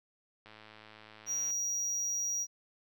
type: click train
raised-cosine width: 0.3 ms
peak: -36 dBFS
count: 114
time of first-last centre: 0.46-1.506 s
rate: 108 Hz
type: tone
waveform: triangle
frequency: 5750 Hz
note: F8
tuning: 50 cents sharp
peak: -30 dBFS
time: 1.26-2.47 s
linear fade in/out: 50 ms
effects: none